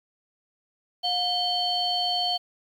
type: tone cluster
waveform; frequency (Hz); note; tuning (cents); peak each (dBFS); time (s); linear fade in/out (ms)
sine; 716 / 3113 / 4422; F5 / G7 / C#8; +43 / -13 / -5; -27; 1.03-2.38; 20
effects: tanh soft clip ceiling -14 dBFS + 9-bit